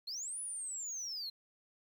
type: linear two-way sweep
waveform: sine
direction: up then down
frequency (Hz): 4097 to 10010 to 4097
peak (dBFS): -36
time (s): 0.07-1.3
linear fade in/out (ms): 10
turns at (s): 0.4
effects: tanh soft clip ceiling -38 dBFS + 11-bit